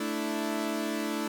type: chord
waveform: sawtooth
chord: A suspended fourth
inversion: none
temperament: equal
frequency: 220 / 293.7 / 329.6 Hz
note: A3 / D4 / E4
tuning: 0 / 0 / 0 cents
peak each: -30 dBFS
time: 0-1.28 s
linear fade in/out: 5 ms
effects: none